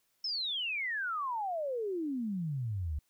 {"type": "exponential sweep", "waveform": "sine", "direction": "down", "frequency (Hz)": [5390, 69.3], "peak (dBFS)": -32, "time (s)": [0.24, 2.99], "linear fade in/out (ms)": 5, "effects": ["white hiss -75 dBFS RMS until 3.09 s"]}